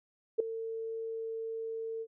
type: tone with ADSR envelope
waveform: sine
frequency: 450.2 Hz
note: A4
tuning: 40 cents sharp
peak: -20 dBFS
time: 0.38-2.07 s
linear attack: 20 ms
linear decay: 4 ms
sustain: -15 dB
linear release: 55 ms
effects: none